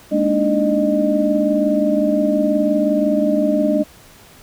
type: tone cluster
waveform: sine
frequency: 209.4 / 235.1 / 291.6 / 310.8 / 610 Hz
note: G#3 / A#3 / D4 / D#4 / D#5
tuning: +15 / +15 / -12 / -2 / -34 cents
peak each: -20 / -25 / -18 / -25 / -18 dBFS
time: 0.11-3.84 s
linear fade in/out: 20 ms
effects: pink hiss -45 dBFS RMS until 4.42 s